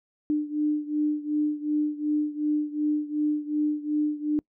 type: beating tone pair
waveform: sine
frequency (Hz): 298.9 / 301.6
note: D4 / D4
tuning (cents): +31 / +46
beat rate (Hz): 2.7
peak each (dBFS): -25 / -28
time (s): 0.3-4.39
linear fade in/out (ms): 0
effects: noise-tail reverb RT60 0.1 s tail -26 dB re dry